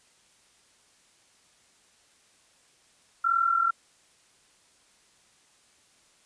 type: tone with amplitude modulation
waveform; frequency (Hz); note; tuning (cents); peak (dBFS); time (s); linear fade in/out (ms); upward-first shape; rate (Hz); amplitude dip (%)
sine; 1362; F6; -44; -18; 3.24-3.71; 10; sine; 41.9; 70
effects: white hiss -62 dBFS RMS until 6.25 s + resampled to 22050 Hz